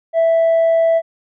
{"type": "tone with tanh clipping", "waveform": "triangle", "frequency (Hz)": 659.3, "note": "E5", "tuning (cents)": 0, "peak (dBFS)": -11, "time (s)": [0.13, 1.02], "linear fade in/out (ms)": 50, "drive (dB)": 6, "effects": []}